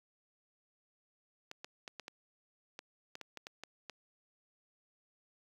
clicks, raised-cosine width 0.2 ms, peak -27 dBFS, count 12, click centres 1.514 / 1.645 / 1.878 / 1.997 / 2.081 / 2.791 / 3.154 / 3.213 / 3.373 / 3.469 / 3.636 / 3.897 s, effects high-pass 200 Hz 12 dB/octave + 9-bit

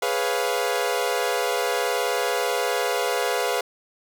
sawtooth chord, C# dominant seventh, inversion second, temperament equal, 415.3 / 493.9 / 554.4 / 698.5 Hz, G#4 / B4 / C#5 / E#5, 0 / 0 / 0 / 0 cents, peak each -24 / -22 / -26 / -24 dBFS, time 0.02-3.61 s, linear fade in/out 5 ms, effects none

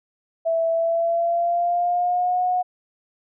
sine tone with pitch glide, 659.3 to 727.3 Hz, E5 to F#5, 0 to -30 cents, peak -18 dBFS, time 0.45-2.63 s, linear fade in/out 20 ms, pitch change +170 cents, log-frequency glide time 0.7-2.42 s, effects none

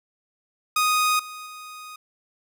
sawtooth tone with level steps, 1244.5 Hz, D#6, in tune, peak -15 / -32 / -34 dBFS, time 0.76-1.96 s, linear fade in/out 5 ms, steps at 1.19 / 1.46 s, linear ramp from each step 5 ms, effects none

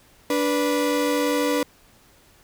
35% pulse tone pair together, 291.7 / 491.1 Hz, D4 / B4, -12 / -10 cents, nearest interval major sixth, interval 902 cents, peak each -21 dBFS, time 0.3-1.63 s, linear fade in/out 2 ms, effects pink hiss -55 dBFS RMS until 2.43 s

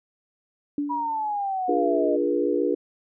sine tone with exponential decay, 289.6 Hz, D4, 24 cents flat, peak -21 dBFS, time 0.78-1.38 s, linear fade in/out 2 ms, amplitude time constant 130 ms
sine exponential sweep, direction down, 977 to 607 Hz, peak -24 dBFS, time 0.89-2.17 s, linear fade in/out 20 ms
sine chord, D diminished seventh, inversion none, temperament equal with one note detuned, 293.7 / 349.2 / 415.3 / 482.3 Hz, D4 / F4 / Ab4 / Cb5, 0 / 0 / 0 / -41 cents, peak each -26 dBFS, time 1.68-2.75 s, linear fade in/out 10 ms
effects none

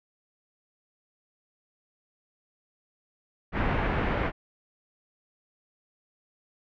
pink low-pass noise, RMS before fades -27 dBFS, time 3.52-4.32 s, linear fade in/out 50 ms, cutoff 2300 Hz, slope 24 dB/octave, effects none

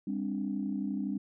sine chord, G suspended fourth, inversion none, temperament equal with one note detuned, 200.7 / 261.6 / 293.7 Hz, G3 / C4 / D4, +41 / 0 / 0 cents, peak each -33 / -36 / -36 dBFS, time 0.07-1.18 s, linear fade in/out 5 ms, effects tanh soft clip ceiling -21 dBFS

